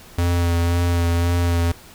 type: tone with vibrato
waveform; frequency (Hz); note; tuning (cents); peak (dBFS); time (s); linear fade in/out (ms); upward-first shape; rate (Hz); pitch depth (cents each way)
square; 86.1; F2; -24; -17; 0.18-1.72; 5; sine; 1.9; 19
effects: pink hiss -44 dBFS RMS until 1.94 s